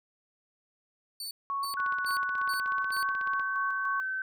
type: tone bursts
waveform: sawtooth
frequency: 4504 Hz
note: C#8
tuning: 27 cents sharp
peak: -33 dBFS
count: 5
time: 1.2-3.03 s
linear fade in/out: 2 ms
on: 110 ms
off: 320 ms
type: tone with tremolo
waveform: sine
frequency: 1108.7 Hz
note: C#6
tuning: in tune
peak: -29 dBFS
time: 1.5-4 s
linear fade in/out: 0 ms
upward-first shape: square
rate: 3.4 Hz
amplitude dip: 40%
type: click train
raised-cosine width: 0.3 ms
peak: -29 dBFS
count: 28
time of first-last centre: 1.74-3.396 s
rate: 16.3 Hz
type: tone with pitch glide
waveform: sine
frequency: 1480 to 1535.7 Hz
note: F#6 to G6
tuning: 0 to -36 cents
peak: -30 dBFS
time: 1.77-4.22 s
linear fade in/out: 2 ms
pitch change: +64 cents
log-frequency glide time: 2.23-3.08 s
effects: none